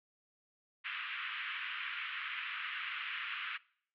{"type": "band-pass noise", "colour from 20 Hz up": "white", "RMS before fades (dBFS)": -41, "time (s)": [0.84, 3.58], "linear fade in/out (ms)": 20, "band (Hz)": [1200, 3000], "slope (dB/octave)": 48, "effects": ["noise-tail reverb RT60 0.6 s tail -23 dB re dry"]}